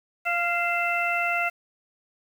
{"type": "harmonic tone with a mistuned harmonic", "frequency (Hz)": 694, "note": "F5", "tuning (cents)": -11, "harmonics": [1, 2, 3, 4], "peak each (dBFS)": [-28, -28, -28, -28], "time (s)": [0.25, 1.5], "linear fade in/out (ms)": 20, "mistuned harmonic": 4, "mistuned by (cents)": -67, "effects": ["8-bit"]}